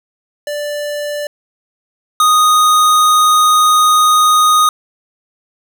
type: tone pair in turn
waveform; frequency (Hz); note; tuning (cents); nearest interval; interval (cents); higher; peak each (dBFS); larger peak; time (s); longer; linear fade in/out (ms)
square; 587.3 / 1241.4; D5 / D#6; 0 / -4; octave + minor second; 1296; second; -19 / -8; second; 0.47-1.27 / 2.2-4.69; second; 2
effects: none